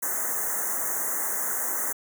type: band-stop noise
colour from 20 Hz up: white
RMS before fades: -28 dBFS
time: 0.02-1.93 s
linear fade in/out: 10 ms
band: 2000 to 6100 Hz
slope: 96 dB/octave
effects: high-pass 300 Hz 12 dB/octave